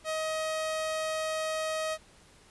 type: tone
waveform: sawtooth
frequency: 631 Hz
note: D#5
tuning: 24 cents sharp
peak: -26 dBFS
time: 0.04-1.98 s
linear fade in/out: 50 ms
effects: pink hiss -58 dBFS RMS until 2.5 s + resampled to 24000 Hz